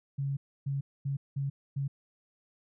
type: tone bursts at uneven times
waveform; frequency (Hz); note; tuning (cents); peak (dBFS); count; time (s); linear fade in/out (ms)
sine; 138.59; C#3; 0; -29; 5; 0.18-0.37 / 0.66-0.81 / 1.05-1.17 / 1.36-1.5 / 1.76-1.88; 10
effects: none